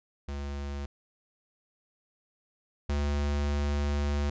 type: tone pair in turn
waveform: square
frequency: 70.8 / 72.25 Hz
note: C#2 / D2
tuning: +37 / -28 cents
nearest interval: unison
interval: 35 cents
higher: second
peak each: -34 / -27 dBFS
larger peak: second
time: 0.28-0.86 / 2.89-4.3 s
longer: second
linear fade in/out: 5 ms
effects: resampled to 16000 Hz